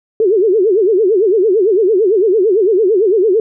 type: tone with vibrato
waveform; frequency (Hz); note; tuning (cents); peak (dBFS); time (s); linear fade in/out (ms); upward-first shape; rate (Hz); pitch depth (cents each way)
sine; 403.8; G#4; -49; -8; 0.2-3.4; 2; sine; 8.9; 220
effects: none